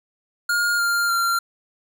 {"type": "tone with pitch steps", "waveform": "square", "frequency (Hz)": [1421, 1399.8, 1379], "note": ["F6", "F6", "F6"], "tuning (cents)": [30, 4, -22], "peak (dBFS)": -19, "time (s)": [0.49, 1.39], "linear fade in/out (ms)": 5, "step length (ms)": 300, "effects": []}